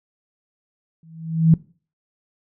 sine tone with exponential growth, 162.3 Hz, E3, 27 cents flat, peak -7 dBFS, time 1.03-1.54 s, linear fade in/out 2 ms, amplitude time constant 110 ms, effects noise-tail reverb RT60 0.4 s tail -21 dB re dry

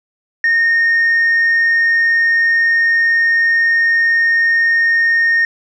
sine tone, 1841 Hz, A#6, 22 cents flat, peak -8 dBFS, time 0.44-5.45 s, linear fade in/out 2 ms, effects tanh soft clip ceiling -8 dBFS

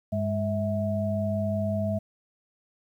sine tone cluster, 100.5 / 206.1 / 649 Hz, G2 / G#3 / E5, +44 / -13 / -27 cents, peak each -29 dBFS, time 0.12-1.99 s, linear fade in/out 10 ms, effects 10-bit

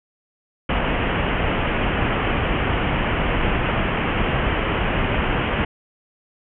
pink low-pass noise, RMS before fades -21 dBFS, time 0.69-5.65 s, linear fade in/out 5 ms, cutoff 3100 Hz, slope 96 dB/octave, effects none

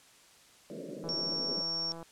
white band-pass noise, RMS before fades -42 dBFS, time 0.7-1.62 s, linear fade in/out 0 ms, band 140 to 600 Hz, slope 96 dB/octave
click train, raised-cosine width 1 ms, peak -32 dBFS, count 165, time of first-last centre 1.04-2.028 s, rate 166 Hz
sine tone, 5500 Hz, F8, 27 cents flat, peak -31 dBFS, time 1.09-1.92 s, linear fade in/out 0 ms
effects white hiss -59 dBFS RMS until 2.11 s + low-pass 9000 Hz 12 dB/octave

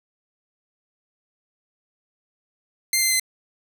10% pulse tone with pitch steps, 2096 / 2077 / 2058 Hz, C7 / C7 / C7, +2 / -13 / -29 cents, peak -9 dBFS, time 2.93-3.197 s, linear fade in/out 2 ms, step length 89 ms, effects none

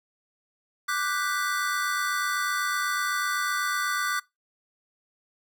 square chord, G major seventh, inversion second, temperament equal, 1174.7 / 1480 / 1568 / 1975.5 Hz, D6 / F#6 / G6 / B6, 0 / 0 / 0 / 0 cents, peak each -30 / -30 / -35 / -35 dBFS, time 0.88-4.2 s, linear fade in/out 10 ms, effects noise-tail reverb RT60 0.2 s tail -22 dB re dry

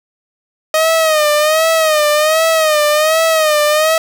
sawtooth tone with vibrato, 622.3 Hz, D#5, in tune, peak -6 dBFS, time 0.74-3.98 s, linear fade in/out 2 ms, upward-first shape sine, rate 1.3 Hz, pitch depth 79 cents each way, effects none

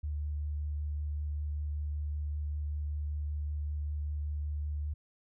sine tone with vibrato, 74.2 Hz, D2, 18 cents sharp, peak -32 dBFS, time 0.03-4.94 s, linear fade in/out 10 ms, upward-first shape triangle, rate 5.2 Hz, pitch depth 12 cents each way, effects none

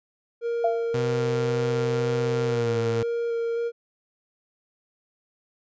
triangle tone with vibrato, 466.2 Hz, A#4, in tune, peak -22 dBFS, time 0.41-3.72 s, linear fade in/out 50 ms, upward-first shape square, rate 1.9 Hz, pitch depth 9 cents each way
sine tone with exponential decay, 679 Hz, F5, 49 cents flat, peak -17 dBFS, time 0.64-0.95 s, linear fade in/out 5 ms, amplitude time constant 66 ms
sawtooth tone with pitch glide, 126 to 113.56 Hz, B2 to A#2, +35 to -45 cents, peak -22 dBFS, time 0.94-3.03 s, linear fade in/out 5 ms, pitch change -180 cents, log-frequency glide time 2.46-2.73 s
effects resampled to 16000 Hz

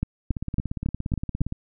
two click trains, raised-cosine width 5 ms, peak -16 / -11 dBFS, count 22 / 6, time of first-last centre 0.31-1.524 / 0.03-1.415 s, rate 17.3 / 3.61 Hz, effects none

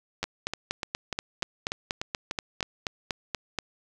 two click trains, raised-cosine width 0.2 ms, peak -13 / -11 dBFS, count 9 / 15, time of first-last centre 0.24-2.607 / 0.23-3.587 s, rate 3.38 / 4.17 Hz, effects none

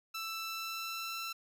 15% pulse tone with pitch glide, 1327 to 1340.1 Hz, E6 to E6, +11 to +28 cents, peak -31 dBFS, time 0.14-1.33 s, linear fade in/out 10 ms, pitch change +17 cents, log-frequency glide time 0.42-1.18 s, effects none

